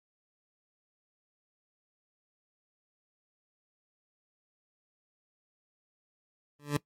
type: tone with exponential growth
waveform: 20% pulse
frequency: 145.7 Hz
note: D3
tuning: 13 cents flat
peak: -18 dBFS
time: 6.59-6.77 s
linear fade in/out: 5 ms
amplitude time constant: 39 ms
effects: noise-tail reverb RT60 0.1 s tail -19 dB re dry + MP3 64 kbps